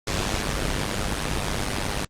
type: noise with amplitude modulation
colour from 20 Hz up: pink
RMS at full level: -22 dBFS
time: 0.07-2.05 s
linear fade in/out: 5 ms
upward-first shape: sine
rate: 99.9 Hz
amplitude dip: 80%
effects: low-pass 8000 Hz 12 dB/octave + Opus 48 kbps